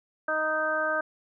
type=harmonic tone; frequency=311.1 Hz; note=D#4; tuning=in tune; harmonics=1 / 2 / 3 / 4 / 5; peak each=-40 / -29 / -37 / -31 / -28 dBFS; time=0.28-1.01 s; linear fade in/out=5 ms; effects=none